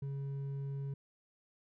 sine tone with hard clipping, 138.59 Hz, C#3, in tune, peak -38 dBFS, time 0.02-0.94 s, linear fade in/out 5 ms, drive 4 dB, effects none

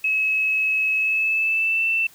sine tone with pitch glide, 2575 to 2670 Hz, E7 to E7, -41 to +22 cents, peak -18 dBFS, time 0.04-2.07 s, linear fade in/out 5 ms, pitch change +63 cents, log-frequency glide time 0.96-1.85 s, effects white hiss -51 dBFS RMS until 2.14 s

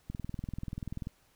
click train, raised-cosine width 5 ms, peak -25 dBFS, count 21, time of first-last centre 0.1-1.071 s, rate 20.6 Hz, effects pink hiss -67 dBFS RMS until 1.35 s

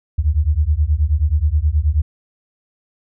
sine beating tone pair, 71 / 80.4 Hz, C#2 / E2, +42 / -43 cents, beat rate 9.4 Hz, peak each -16 dBFS, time 0.18-2.02 s, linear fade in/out 10 ms, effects none

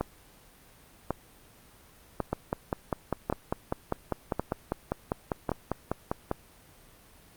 two click trains, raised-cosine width 1 ms, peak -13 / -13 dBFS, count 21 / 6, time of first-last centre 2.33-6.314 / 0.01-5.492 s, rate 5.02 / 0.912 Hz, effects pink hiss -56 dBFS RMS until 7.36 s + Opus 32 kbps

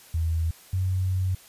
sine tone pair in turn, 81.5 / 93.01 Hz, E2 / F#2, -19 / +10 cents, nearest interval major second, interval 229 cents, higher second, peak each -22 dBFS, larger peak neither, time 0.14-0.51 / 0.73-1.35 s, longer second, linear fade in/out 5 ms, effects white hiss -51 dBFS RMS until 1.48 s + resampled to 32000 Hz

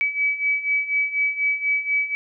sine beating tone pair, 2284 / 2288.1 Hz, D7 / D7, -49 / -46 cents, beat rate 4.1 Hz, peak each -25 / -21 dBFS, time 0.01-2.15 s, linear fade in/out 0 ms, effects none

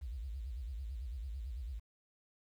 sine tone with vibrato, 60.6 Hz, B1, 32 cents flat, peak -39 dBFS, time 0.01-1.8 s, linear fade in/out 20 ms, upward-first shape sine, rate 9 Hz, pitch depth 270 cents each way, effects 11-bit

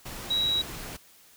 sine tone in noise, 3864 Hz, B7, 39 cents flat, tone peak -23 dBFS, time 0.3-0.62 s, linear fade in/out 10 ms, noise pink, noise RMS -39 dBFS, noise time 0.05-0.97 s, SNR +13 dB, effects white hiss -56 dBFS RMS until 1.36 s

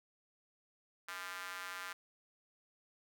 square tone with high-pass filter, 92.5 Hz, F#2, in tune, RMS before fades -45 dBFS, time 1.08-1.93 s, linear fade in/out 5 ms, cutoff 1400 Hz, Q 2.2, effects none

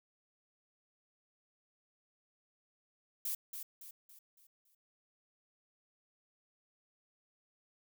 violet noise with echo, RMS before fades -37 dBFS, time 3.25-3.35 s, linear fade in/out 5 ms, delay 280 ms, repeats 5, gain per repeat -7 dB, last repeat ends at 4.75 s, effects none

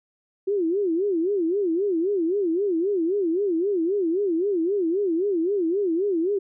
sine tone with vibrato, 365.2 Hz, F#4, 23 cents flat, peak -20 dBFS, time 0.47-6.39 s, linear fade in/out 10 ms, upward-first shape sine, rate 3.8 Hz, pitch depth 220 cents each way, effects none

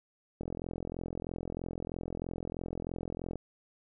click train, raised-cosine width 2 ms, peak -24 dBFS, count 128, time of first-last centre 0.41-3.357 s, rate 43.1 Hz, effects none

